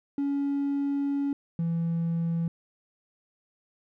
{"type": "tone pair in turn", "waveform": "triangle", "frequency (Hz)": [281.2, 167.2], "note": ["C#4", "E3"], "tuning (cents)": [25, 25], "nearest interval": "major sixth", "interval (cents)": 900, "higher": "first", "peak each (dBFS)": -22, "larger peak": "neither", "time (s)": [[0.18, 1.33], [1.59, 2.48]], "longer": "first", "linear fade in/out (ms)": 2, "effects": ["tanh soft clip ceiling -20 dBFS"]}